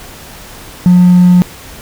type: tone with hard clipping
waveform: triangle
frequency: 179 Hz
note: F3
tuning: 43 cents sharp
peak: -3 dBFS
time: 0.86-1.42 s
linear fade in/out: 0 ms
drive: 4 dB
effects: pink hiss -32 dBFS RMS until 1.81 s